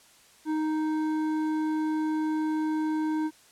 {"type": "tone with hard clipping", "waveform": "sine", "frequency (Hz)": 311.1, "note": "D#4", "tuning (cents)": 0, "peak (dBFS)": -27, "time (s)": [0.45, 3.31], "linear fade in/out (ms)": 50, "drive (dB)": 9, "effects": ["white hiss -57 dBFS RMS until 3.51 s", "low-pass 10000 Hz 12 dB/octave"]}